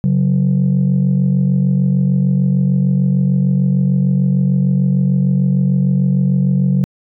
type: tone pair together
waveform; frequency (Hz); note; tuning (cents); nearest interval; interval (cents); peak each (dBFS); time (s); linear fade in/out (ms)
sine; 138.35 / 185; C#3 / F#3; -3 / 0; perfect fourth; 503; -12; 0.04-6.84; 0
effects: tanh soft clip ceiling -7 dBFS